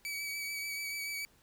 sawtooth tone with vibrato, 2283 Hz, D7, 50 cents flat, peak -33 dBFS, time 0.05-1.25 s, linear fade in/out 0 ms, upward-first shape sine, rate 6.9 Hz, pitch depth 21 cents each way, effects pink hiss -66 dBFS RMS until 1.42 s

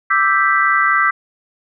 sine chord, E minor seventh, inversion third, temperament equal, 1174.7 / 1318.5 / 1568 / 1975.5 Hz, D6 / E6 / G6 / B6, 0 / 0 / 0 / 0 cents, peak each -17 dBFS, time 0.1-1.11 s, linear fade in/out 10 ms, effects none

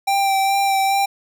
square tone with vibrato, 784 Hz, G5, in tune, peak -16 dBFS, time 0.07-1.06 s, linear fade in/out 10 ms, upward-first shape sine, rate 2.4 Hz, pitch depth 18 cents each way, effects none

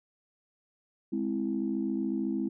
sine chord, Ab augmented, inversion none, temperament equal, 207.7 / 261.6 / 329.6 Hz, Ab3 / C4 / E4, 0 / 0 / 0 cents, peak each -32 dBFS, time 1.12-2.49 s, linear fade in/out 10 ms, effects tanh soft clip ceiling -19 dBFS

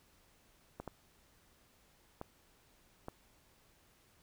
clicks, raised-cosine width 1 ms, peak -28 dBFS, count 4, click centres 0.8 / 0.877 / 2.214 / 3.084 s, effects pink hiss -68 dBFS RMS until 4.22 s

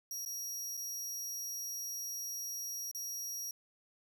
sawtooth tone with dropouts, 5680 Hz, F8, 28 cents sharp, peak -36 dBFS, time 0.11-3.51 s, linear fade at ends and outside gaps 2 ms, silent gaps 0.251-0.26 / 0.77-0.774 / 2.914-2.948 s, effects none

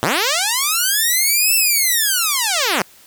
5% pulse linear two-way sweep, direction up then down, 106 to 2686 to 162.3 Hz, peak -4 dBFS, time 0.03-2.82 s, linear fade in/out 0 ms, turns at 1.55 s, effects white hiss -47 dBFS RMS until 3.06 s

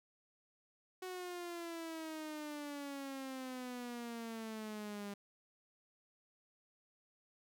sawtooth exponential sweep, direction down, 371.8 to 200.6 Hz, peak -39 dBFS, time 1.02-5.14 s, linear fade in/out 5 ms, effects none

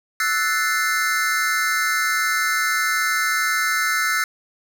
square chord, F# half-diminished seventh, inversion third, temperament equal, 1318.5 / 1480 / 1760 / 2093 Hz, E6 / F#6 / A6 / C7, 0 / 0 / 0 / 0 cents, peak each -25 dBFS, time 0.2-4.24 s, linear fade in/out 2 ms, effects none

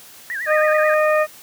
sine tone with vibrato, 1760 Hz, A6, in tune, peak -23 dBFS, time 0.3-0.94 s, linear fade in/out 0 ms, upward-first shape sine, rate 9.3 Hz, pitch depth 190 cents each way
harmonic tone, 614 Hz, D#5, 23 cents flat, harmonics 1 / 2 / 3 / 4, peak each -15 / -21 / -23 / -28 dBFS, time 0.46-1.27 s, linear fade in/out 50 ms
effects white hiss -43 dBFS RMS until 1.42 s + high-pass 80 Hz 12 dB/octave

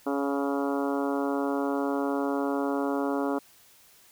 harmonic tone, 140 Hz, C#3, 18 cents sharp, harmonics 2 / 3 / 4 / 5 / 6 / 7 / 8 / 9 / 10, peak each -28 / -32 / -34 / -36 / -38 / -39 / -40 / -41 / -42 dBFS, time 0.06-3.39 s, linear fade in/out 10 ms, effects white hiss -57 dBFS RMS until 4.11 s

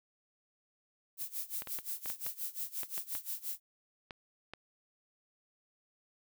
violet noise with tremolo, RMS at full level -37 dBFS, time 1.17-3.6 s, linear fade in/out 50 ms, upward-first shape sine, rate 5.7 Hz, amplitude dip 90%
clicks, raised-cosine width 0.3 ms, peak -27 dBFS, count 11, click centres 1.621 / 1.673 / 1.788 / 2.059 / 2.101 / 2.265 / 2.833 / 2.979 / 3.152 / 4.108 / 4.536 s
effects none

